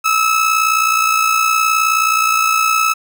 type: tone with amplitude modulation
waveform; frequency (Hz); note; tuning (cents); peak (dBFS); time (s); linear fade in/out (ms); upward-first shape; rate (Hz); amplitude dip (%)
30% pulse; 1299; E6; -26; -7; 0.04-2.94; 20; sine; 59.2; 55
effects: none